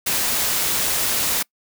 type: noise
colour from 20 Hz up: white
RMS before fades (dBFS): -21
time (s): 0.06-1.43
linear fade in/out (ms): 10
effects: noise-tail reverb RT60 0.1 s tail -25 dB re dry